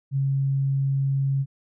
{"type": "tone", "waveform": "sine", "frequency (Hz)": 136.8, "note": "C#3", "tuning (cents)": -23, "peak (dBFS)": -20, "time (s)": [0.11, 1.46], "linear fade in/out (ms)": 50, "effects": []}